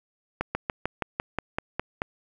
slowing click train, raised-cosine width 0.5 ms, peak -11 dBFS, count 10, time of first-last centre 0.41-2.019 s, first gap 140 ms, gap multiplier 1.06, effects 8-bit

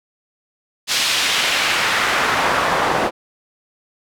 pink noise with band-pass filter sweep, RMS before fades -18 dBFS, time 0.87-3.11 s, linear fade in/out 50 ms, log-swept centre 4200 to 730 Hz, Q 0.98, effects none

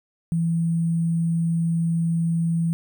sine tone with sample-and-hold, 166.5 Hz, E3, 18 cents sharp, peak -19 dBFS, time 0.32-2.73 s, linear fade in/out 0 ms, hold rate 8820 Hz, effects none

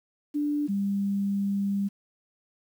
sine tone pair in turn, 293.7 / 199.21 Hz, D4 / G3, 0 / +28 cents, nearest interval perfect fifth, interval 672 cents, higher first, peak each -24 dBFS, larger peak neither, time 0.34-0.68 / 0.68-1.89 s, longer second, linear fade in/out 20 ms, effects 9-bit

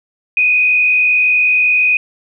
sine tone with frequency modulation, 2489 Hz, D#7, in tune, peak -9 dBFS, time 0.37-1.97 s, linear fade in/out 2 ms, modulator 52.6 Hz, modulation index 0.8, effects none

